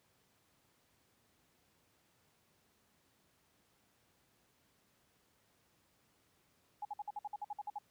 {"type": "tone bursts", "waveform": "sine", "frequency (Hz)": 830.6, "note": "G#5", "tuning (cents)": 0, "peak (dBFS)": -38, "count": 12, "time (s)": [6.82, 7.786], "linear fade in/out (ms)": 5, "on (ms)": 31, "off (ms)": 54, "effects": ["pink hiss -73 dBFS RMS until 7.9 s", "high-pass 80 Hz 12 dB/octave"]}